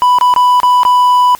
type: tone with dropouts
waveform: triangle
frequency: 991 Hz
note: B5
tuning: 6 cents sharp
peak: -3 dBFS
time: 0.02-1.35 s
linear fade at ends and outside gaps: 0 ms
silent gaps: 0.186-0.211 / 0.339-0.362 / 0.601-0.632 / 0.833-0.851 s
effects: white hiss -38 dBFS RMS until 1.39 s + MP3 96 kbps